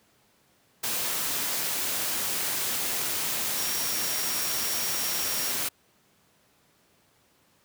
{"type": "tone in noise", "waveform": "sine", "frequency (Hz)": 5600, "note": "F8", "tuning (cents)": 4, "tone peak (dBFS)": -34, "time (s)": [3.57, 5.52], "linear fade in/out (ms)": 10, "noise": "white", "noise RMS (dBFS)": -29, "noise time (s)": [0.83, 5.69], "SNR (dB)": -8, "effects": ["pink hiss -64 dBFS RMS until 7.64 s", "high-pass 100 Hz 12 dB/octave"]}